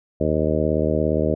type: harmonic tone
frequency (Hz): 77.3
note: D#2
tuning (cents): -11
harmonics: 1 / 2 / 3 / 4 / 5 / 6 / 7 / 8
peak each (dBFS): -26 / -26 / -26 / -26 / -26 / -26 / -26 / -26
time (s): 0.2-1.35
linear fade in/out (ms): 10
effects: none